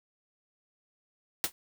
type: noise with exponential decay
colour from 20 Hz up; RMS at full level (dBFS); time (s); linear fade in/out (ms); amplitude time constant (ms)
white; -24; 1.44-1.52; 0; 17
effects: none